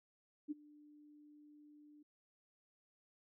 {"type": "tone with ADSR envelope", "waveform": "sine", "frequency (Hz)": 297, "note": "D4", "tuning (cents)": 20, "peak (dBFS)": -36, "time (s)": [0.48, 2.03], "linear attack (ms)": 32, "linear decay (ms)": 21, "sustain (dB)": -23, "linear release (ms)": 8, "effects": []}